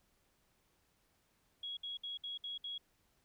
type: tone bursts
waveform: sine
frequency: 3322 Hz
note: G#7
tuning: in tune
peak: -40 dBFS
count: 6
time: 1.63-2.78 s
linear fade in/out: 5 ms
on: 140 ms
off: 62 ms
effects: pink hiss -75 dBFS RMS until 3.24 s